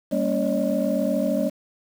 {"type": "tone cluster", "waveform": "sine", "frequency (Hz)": [198, 231.9, 279.5, 559, 612], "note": ["G3", "A#3", "C#4", "C#5", "D#5"], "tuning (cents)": [18, -9, 14, 14, -29], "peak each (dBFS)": -26, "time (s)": [0.11, 1.5], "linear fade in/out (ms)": 20, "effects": ["tanh soft clip ceiling -11 dBFS", "7-bit"]}